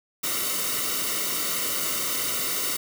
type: noise with comb filter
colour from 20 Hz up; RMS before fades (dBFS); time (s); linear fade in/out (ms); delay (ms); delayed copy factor
white; -27; 0.23-2.77; 10; 1.2; -0.75
effects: none